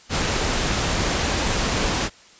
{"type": "noise", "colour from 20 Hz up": "pink", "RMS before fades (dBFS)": -22, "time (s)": [0.09, 2.1], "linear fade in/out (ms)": 50, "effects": ["white hiss -49 dBFS RMS until 2.39 s", "resampled to 16000 Hz"]}